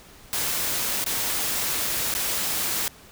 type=noise with dropouts; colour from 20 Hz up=white; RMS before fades=-26 dBFS; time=0.33-2.88 s; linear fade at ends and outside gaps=0 ms; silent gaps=1.041-1.063 / 2.14-2.15 s; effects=pink hiss -49 dBFS RMS until 3.11 s